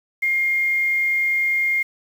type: tone with quantisation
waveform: sine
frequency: 2125 Hz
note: C7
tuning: 26 cents sharp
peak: -17 dBFS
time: 0.22-1.83 s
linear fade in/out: 10 ms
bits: 7
effects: none